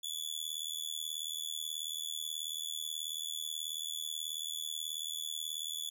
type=tone with amplitude modulation; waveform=sawtooth; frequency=3435 Hz; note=A7; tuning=42 cents flat; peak=-30 dBFS; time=0.03-5.9 s; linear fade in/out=10 ms; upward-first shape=sine; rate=78.4 Hz; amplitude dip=95%; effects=none